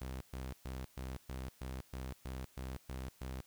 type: tone bursts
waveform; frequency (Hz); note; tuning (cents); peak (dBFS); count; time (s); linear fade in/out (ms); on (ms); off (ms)
sawtooth; 64.9; C2; -13; -37; 11; 0.01-3.41; 5; 200; 120
effects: white hiss -66 dBFS RMS until 3.46 s